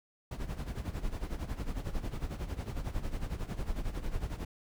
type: noise with tremolo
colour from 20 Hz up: brown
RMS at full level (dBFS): -33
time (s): 0.31-4.45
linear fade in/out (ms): 5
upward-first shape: sine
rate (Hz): 11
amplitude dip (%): 75
effects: none